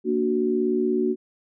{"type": "chord", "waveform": "sine", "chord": "Bb augmented", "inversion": "none", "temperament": "equal", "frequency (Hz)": [233.1, 293.7, 370], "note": ["Bb3", "D4", "F#4"], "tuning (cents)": [0, 0, 0], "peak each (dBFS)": [-25, -27, -22], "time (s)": [0.04, 1.16], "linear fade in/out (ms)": 50, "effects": []}